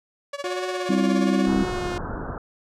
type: tone with tremolo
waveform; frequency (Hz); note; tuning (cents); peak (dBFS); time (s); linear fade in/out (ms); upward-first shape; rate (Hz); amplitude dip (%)
sawtooth; 568; C#5; +42; -23; 0.33-1.46; 5; sine; 17; 90
type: tone with vibrato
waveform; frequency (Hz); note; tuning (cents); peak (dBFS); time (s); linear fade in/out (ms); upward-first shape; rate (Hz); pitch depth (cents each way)
sawtooth; 359.5; F#4; -50; -23; 0.44-1.98; 2; triangle; 1.1; 34
type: harmonic tone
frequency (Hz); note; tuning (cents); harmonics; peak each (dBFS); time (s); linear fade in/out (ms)
65.4; C2; 0; 3 / 4 / 5; -21 / -23 / -25; 0.89-1.64; 5
type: low-pass noise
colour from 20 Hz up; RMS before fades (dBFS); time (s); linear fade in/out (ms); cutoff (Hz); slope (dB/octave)
pink; -31; 1.47-2.38; 2; 1600; 96
effects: low-pass 7000 Hz 12 dB/octave